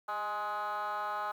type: tone with frequency modulation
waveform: sine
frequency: 1046.5 Hz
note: C6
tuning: in tune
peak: -30 dBFS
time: 0.08-1.32 s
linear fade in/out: 10 ms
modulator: 213 Hz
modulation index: 1.7
effects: tanh soft clip ceiling -32 dBFS + 10-bit